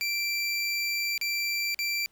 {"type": "tone with dropouts", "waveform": "25% pulse", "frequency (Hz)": 2349, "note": "D7", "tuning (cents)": 0, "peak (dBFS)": -23, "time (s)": [0.01, 2.06], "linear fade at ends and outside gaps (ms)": 0, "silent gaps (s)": [[1.178, 1.213], [1.745, 1.79]], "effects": ["pink hiss -66 dBFS RMS until 2.11 s"]}